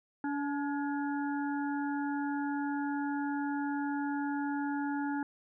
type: harmonic tone with a mistuned harmonic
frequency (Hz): 285.8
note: D4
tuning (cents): -47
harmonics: 1 / 3 / 5 / 6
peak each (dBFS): -32 / -38 / -43 / -45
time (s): 0.24-5.23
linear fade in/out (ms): 2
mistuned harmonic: 6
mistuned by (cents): -40
effects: none